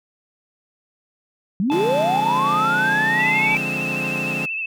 sine linear sweep, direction up, 174.61 to 2342 Hz, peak -17 dBFS, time 1.6-3.57 s, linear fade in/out 0 ms
harmonic tone, 870 Hz, A5, 20 cents flat, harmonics 1 / 3 / 4, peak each -23 / -32 / -36 dBFS, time 1.7-3.55 s, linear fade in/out 0 ms
sawtooth chord, D half-diminished seventh, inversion none, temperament equal, 146.83 / 174.61 / 207.7 / 261.6 Hz, D3 / F3 / Ab3 / C4, 0 / 0 / 0 / 0 cents, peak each -27 dBFS, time 1.71-4.46 s, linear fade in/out 10 ms
sine tone with vibrato, 2637 Hz, E7, in tune, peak -23 dBFS, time 3.19-4.66 s, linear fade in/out 5 ms, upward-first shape triangle, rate 13 Hz, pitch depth 49 cents each way
effects none

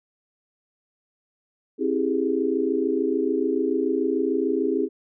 sine tone cluster, 266 / 325.5 / 392.3 / 419.1 Hz, C4 / E4 / G4 / G#4, +29 / -22 / +1 / +16 cents, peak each -26 dBFS, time 1.78-4.89 s, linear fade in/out 50 ms, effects none

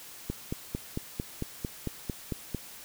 click train, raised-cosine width 3 ms, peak -18 dBFS, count 11, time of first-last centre 0.3-2.547 s, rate 4.45 Hz, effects white hiss -47 dBFS RMS until 2.84 s

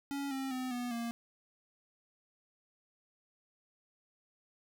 square tone with pitch steps, 280 / 267.7 / 255.9 / 244.6 / 233.8 Hz, C#4 / C4 / C4 / B3 / A#3, +18 / +40 / -38 / -16 / +5 cents, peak -36 dBFS, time 0.11-1.11 s, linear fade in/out 0 ms, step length 200 ms, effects none

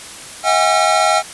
square tone cluster, 640 / 733 / 810 / 1355 Hz, D#5 / F#5 / G#5 / E6, +49 / -16 / -43 / +47 cents, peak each -18 dBFS, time 0.43-1.23 s, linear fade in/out 50 ms, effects white hiss -33 dBFS RMS until 1.33 s + resampled to 24000 Hz

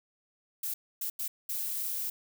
violet noise bursts at uneven times, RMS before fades -34 dBFS, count 4, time 0.63-0.74 / 1.01-1.1 / 1.19-1.28 / 1.49-2.1 s, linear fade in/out 5 ms, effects none

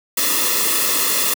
white noise with comb filter, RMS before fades -18 dBFS, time 0.17-1.34 s, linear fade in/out 5 ms, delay 1.3 ms, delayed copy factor -0.85, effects high-pass 200 Hz 12 dB/octave

